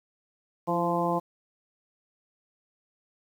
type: harmonic tone with a mistuned harmonic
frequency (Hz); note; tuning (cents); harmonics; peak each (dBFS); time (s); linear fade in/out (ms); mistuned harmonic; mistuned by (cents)
172.8; F3; -18; 1 / 2 / 3 / 4 / 5 / 6; -31 / -31 / -31 / -31 / -31 / -31; 0.67-1.2; 20; 2; -36
effects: 9-bit